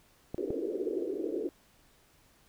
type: clicks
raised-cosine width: 2 ms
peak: -22 dBFS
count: 2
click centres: 0.345 / 0.505 s
type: band-pass noise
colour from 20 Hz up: pink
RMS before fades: -34 dBFS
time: 0.38-1.49 s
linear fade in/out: 0 ms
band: 310 to 470 Hz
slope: 48 dB/octave
effects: pink hiss -64 dBFS RMS until 2.48 s